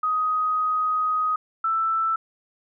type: tone pair in turn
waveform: sine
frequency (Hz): 1254 / 1325.1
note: D#6 / E6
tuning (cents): +13 / +9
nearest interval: minor second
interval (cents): 96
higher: second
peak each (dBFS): -20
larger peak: neither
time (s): 0.03-1.36 / 1.64-2.16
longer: first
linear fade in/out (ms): 5
effects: none